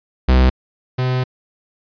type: tone pair in turn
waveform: 45% pulse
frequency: 63.8 / 127.6 Hz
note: C2 / C3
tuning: -43 / -43 cents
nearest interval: octave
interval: 1200 cents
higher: second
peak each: -9 / -16 dBFS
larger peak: first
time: 0.28-0.5 / 0.98-1.24 s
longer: second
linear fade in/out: 10 ms
effects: resampled to 11025 Hz